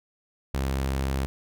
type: tone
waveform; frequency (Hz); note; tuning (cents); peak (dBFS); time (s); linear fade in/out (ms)
sawtooth; 67.1; C2; +44; -21; 0.54-1.26; 0
effects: none